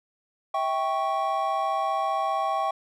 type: chord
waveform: triangle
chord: C# diminished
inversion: first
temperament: equal with one note detuned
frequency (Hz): 649.1 / 784 / 1108.7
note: E5 / G5 / C#6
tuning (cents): -27 / 0 / 0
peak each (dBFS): -28 / -25 / -26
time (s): 0.54-2.71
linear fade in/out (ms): 5
effects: none